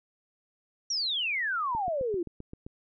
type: exponential sweep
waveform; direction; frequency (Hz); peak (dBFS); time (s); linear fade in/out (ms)
sine; down; 5830 to 329.6; -27; 0.9-2.23; 5
type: click train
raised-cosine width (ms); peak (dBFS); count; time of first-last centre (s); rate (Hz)
3; -28; 8; 1.75-2.665; 7.65
effects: none